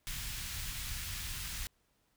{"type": "band-stop noise", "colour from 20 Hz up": "pink", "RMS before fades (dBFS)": -40, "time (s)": [0.07, 1.67], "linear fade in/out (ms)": 0, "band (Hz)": [100, 2000], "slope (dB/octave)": 12, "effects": ["pink hiss -75 dBFS RMS until 2.16 s"]}